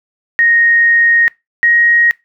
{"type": "tone pair in turn", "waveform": "sine", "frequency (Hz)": [1864.7, 1882], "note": ["A#6", "A#6"], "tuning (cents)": [0, 16], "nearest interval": "unison", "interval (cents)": 16, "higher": "second", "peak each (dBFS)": -7, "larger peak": "neither", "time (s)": [[0.39, 1.28], [1.63, 2.11]], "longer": "first", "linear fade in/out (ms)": 0, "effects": ["noise-tail reverb RT60 0.2 s tail -22 dB re dry"]}